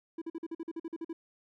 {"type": "tone bursts", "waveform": "triangle", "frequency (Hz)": 329.6, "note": "E4", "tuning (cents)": 0, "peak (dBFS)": -33, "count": 12, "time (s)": [0.18, 1.13], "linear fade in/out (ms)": 5, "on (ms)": 37, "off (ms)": 46, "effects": []}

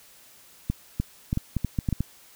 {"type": "clicks", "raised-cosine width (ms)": 5, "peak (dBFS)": -12, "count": 10, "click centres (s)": [0.7, 1, 1.329, 1.374, 1.567, 1.647, 1.788, 1.888, 1.927, 2.006], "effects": ["white hiss -53 dBFS RMS until 2.35 s"]}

